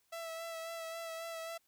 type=tone with vibrato; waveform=sawtooth; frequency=659.3 Hz; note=E5; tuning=in tune; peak=-37 dBFS; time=0.12-1.58 s; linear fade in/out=10 ms; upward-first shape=sine; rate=3.7 Hz; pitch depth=23 cents each way; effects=white hiss -75 dBFS RMS until 1.67 s